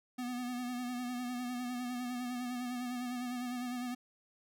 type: tone with vibrato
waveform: square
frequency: 246.9 Hz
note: B3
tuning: in tune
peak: -37 dBFS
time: 0.18-3.95 s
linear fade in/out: 10 ms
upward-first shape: sine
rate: 9.9 Hz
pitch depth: 37 cents each way
effects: none